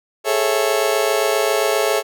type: chord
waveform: 35% pulse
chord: A major seventh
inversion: third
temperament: just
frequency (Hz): 412.5 / 440 / 550 / 660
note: G#4 / A4 / C#5 / E5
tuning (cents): -12 / 0 / -14 / +2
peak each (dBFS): -20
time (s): 0.24-2.03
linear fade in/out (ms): 50
effects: none